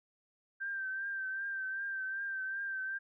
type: tone with vibrato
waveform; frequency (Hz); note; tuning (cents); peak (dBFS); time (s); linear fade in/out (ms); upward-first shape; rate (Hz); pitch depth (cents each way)
sine; 1568; G6; 0; -35; 0.6-2.99; 20; triangle; 2.6; 44
effects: none